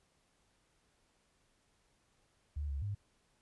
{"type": "tone with pitch steps", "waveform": "sine", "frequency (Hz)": [73.2, 69.5, 101.8], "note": ["D2", "C#2", "G#2"], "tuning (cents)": [-5, 5, -34], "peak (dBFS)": -35, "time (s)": [2.56, 2.95], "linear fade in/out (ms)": 10, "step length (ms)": 130, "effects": ["pink hiss -74 dBFS RMS until 3.41 s", "resampled to 24000 Hz"]}